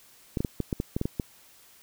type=clicks; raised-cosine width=3 ms; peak=-14 dBFS; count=10; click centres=0.372 / 0.405 / 0.448 / 0.603 / 0.728 / 0.801 / 0.965 / 1.014 / 1.055 / 1.198 s; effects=white hiss -56 dBFS RMS until 1.82 s